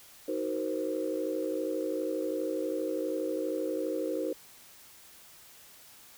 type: chord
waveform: sine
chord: C half-diminished seventh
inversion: first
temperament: just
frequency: 314 / 376.7 / 470.9 / 523.3 Hz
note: Eb4 / Gb4 / Bb4 / C5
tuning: +16 / +31 / +18 / 0 cents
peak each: -34 / -36 / -35 / -34 dBFS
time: 0.28-4.33 s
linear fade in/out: 5 ms
effects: tanh soft clip ceiling -20 dBFS + white hiss -54 dBFS RMS until 6.17 s